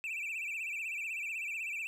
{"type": "tone with vibrato", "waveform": "triangle", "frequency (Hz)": 2500, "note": "D#7", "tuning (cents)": 8, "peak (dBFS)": -34, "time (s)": [0.04, 1.87], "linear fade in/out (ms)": 0, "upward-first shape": "sine", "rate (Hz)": 16, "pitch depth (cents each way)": 140, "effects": []}